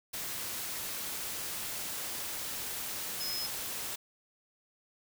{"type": "tone in noise", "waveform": "sine", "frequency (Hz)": 5130, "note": "E8", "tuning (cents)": -48, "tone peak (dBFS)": -35, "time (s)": [3.2, 3.47], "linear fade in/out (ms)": 10, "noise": "white", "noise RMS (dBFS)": -38, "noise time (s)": [0.13, 3.96], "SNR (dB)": 0, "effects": []}